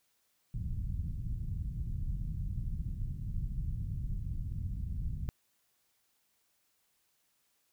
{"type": "low-pass noise", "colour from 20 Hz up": "pink", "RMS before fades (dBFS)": -36, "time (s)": [0.54, 5.29], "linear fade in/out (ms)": 0, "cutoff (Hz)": 150, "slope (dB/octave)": 24, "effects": ["white hiss -75 dBFS RMS until 7.72 s"]}